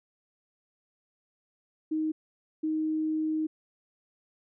sine tone bursts at uneven times, 312.7 Hz, D#4, 9 cents sharp, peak -26 dBFS, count 2, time 1.91-2.12 / 2.63-3.47 s, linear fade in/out 10 ms, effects none

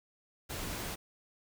pink noise, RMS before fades -39 dBFS, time 0.49-0.96 s, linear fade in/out 20 ms, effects none

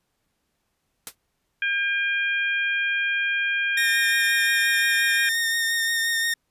white noise with exponential decay, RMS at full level -29 dBFS, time 1.07-1.15 s, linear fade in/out 1 ms, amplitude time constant 16 ms
harmonic tone, 804 Hz, G5, 44 cents sharp, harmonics 2 / 3 / 4, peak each -23 / -26 / -33 dBFS, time 1.62-5.29 s, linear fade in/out 2 ms
sawtooth tone with vibrato, 1836 Hz, A#6, 27 cents flat, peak -18 dBFS, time 3.77-6.34 s, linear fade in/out 5 ms, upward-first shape triangle, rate 5.7 Hz, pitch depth 21 cents each way
effects pink hiss -74 dBFS RMS until 6.5 s + resampled to 32000 Hz

